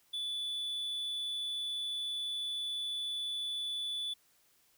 triangle tone, 3466 Hz, A7, 27 cents flat, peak -33 dBFS, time 0.13-4.14 s, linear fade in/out 10 ms, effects white hiss -69 dBFS RMS until 4.77 s

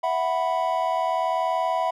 triangle chord, E suspended second, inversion none, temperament equal, 659.3 / 740 / 987.8 Hz, E5 / F#5 / B5, 0 / 0 / 0 cents, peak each -24 dBFS, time 0.03-1.91 s, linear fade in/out 10 ms, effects none

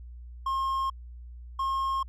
triangle tone pair in turn, 1071 / 1074.8 Hz, C6 / C6, +40 / +46 cents, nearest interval unison, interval 6 cents, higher second, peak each -24 dBFS, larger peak neither, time 0.46-0.9 / 1.59-2.03 s, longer neither, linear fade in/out 5 ms, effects added 60 Hz sine -41 dBFS peak until 2.08 s

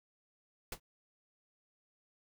pink noise with exponential decay, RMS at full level -34 dBFS, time 0.72-0.8 s, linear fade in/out 5 ms, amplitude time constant 16 ms, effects none

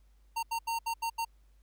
square tone bursts at uneven times, 918 Hz, A#5, 27 cents flat, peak -31 dBFS, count 6, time 0.36-0.43 / 0.51-0.59 / 0.67-0.79 / 0.86-0.94 / 1.02-1.1 / 1.18-1.25 s, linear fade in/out 10 ms, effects added 50 Hz sine -59 dBFS peak until 1.62 s + pink hiss -75 dBFS RMS until 1.62 s

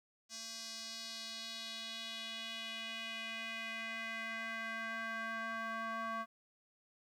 square tone with band-pass filter sweep, 225.5 Hz, A3, 43 cents sharp, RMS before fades -43 dBFS, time 0.29-6.26 s, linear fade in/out 50 ms, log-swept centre 5600 to 1200 Hz, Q 2.7, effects 12-bit

